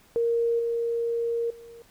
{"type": "tone with level steps", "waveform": "sine", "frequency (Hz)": 466.2, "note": "A#4", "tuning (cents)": 0, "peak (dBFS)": [-21, -24, -43], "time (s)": [0.16, 1.82], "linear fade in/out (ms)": 0, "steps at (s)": [0.59, 1.5], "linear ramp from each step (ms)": 5, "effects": ["pink hiss -58 dBFS RMS until 1.9 s"]}